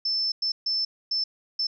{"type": "tone bursts at uneven times", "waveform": "sine", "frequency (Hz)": 5290, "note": "E8", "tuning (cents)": 5, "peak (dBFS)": -23, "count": 5, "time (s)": [[0.05, 0.32], [0.42, 0.52], [0.66, 0.85], [1.11, 1.24], [1.59, 1.67]], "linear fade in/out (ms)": 5, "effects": []}